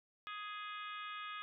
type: harmonic tone with a mistuned harmonic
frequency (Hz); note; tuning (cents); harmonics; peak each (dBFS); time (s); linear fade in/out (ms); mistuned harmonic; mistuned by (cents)
416.5; G#4; +5; 3 / 4 / 5 / 6 / 7 / 8 / 9; -45 / -51 / -54 / -52 / -56 / -54 / -59; 0.27-1.42; 0; 9; -52
effects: none